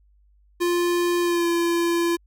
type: tone with pitch glide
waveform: square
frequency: 349.2 to 341 Hz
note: F4 to F4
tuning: 0 to -41 cents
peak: -20 dBFS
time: 0.6-2.17 s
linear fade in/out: 20 ms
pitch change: -41 cents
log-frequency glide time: 1.22-1.47 s
effects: added 50 Hz sine -55 dBFS peak until 2.26 s